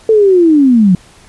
sine linear sweep, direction down, 450 to 173 Hz, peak -4 dBFS, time 0.09-0.95 s, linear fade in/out 2 ms, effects pink hiss -42 dBFS RMS until 1.28 s + resampled to 24000 Hz

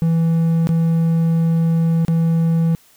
triangle tone with dropouts, 164.81 Hz, E3, in tune, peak -11 dBFS, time 0.02-2.75 s, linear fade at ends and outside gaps 0 ms, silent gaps 0.671-0.691 / 2.05-2.082 s, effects white hiss -52 dBFS RMS until 2.96 s

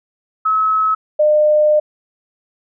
sine tone pair in turn, 1289 / 604.6 Hz, E6 / D#5, -39 / -50 cents, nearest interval octave + minor second, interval 1311 cents, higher first, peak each -12 / -9 dBFS, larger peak second, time 0.45-0.95 / 1.19-1.8 s, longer second, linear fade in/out 10 ms, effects none

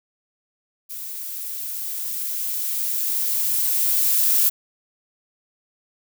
violet noise with level ramp, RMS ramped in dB -33 to -17 dBFS, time 0.89-4.5 s, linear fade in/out 20 ms, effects none

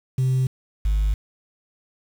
sine tone pair in turn, 130 / 51.44 Hz, C3 / G#1, -11 / -16 cents, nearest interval octave + major third, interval 1605 cents, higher first, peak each -15 dBFS, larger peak neither, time 0.18-0.47 / 0.85-1.14 s, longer neither, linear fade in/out 5 ms, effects tanh soft clip ceiling -16 dBFS + 7-bit

